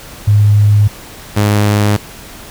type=tone pair in turn; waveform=sine / sawtooth; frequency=103.83 / 103.83 Hz; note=G#2 / G#2; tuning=0 / 0 cents; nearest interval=unison; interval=0 cents; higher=neither; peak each=-5 dBFS; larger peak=neither; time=0.27-0.88 / 1.36-1.97 s; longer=neither; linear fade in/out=10 ms; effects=pink hiss -33 dBFS RMS until 2.5 s